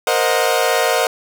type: chord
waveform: sawtooth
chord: C half-diminished seventh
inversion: third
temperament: equal with one note detuned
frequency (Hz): 466.2 / 523.3 / 622.3 / 728.5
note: Bb4 / C5 / Eb5 / Gb5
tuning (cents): 0 / 0 / 0 / -27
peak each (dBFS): -16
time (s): 0.07-1.07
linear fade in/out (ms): 2
effects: 8-bit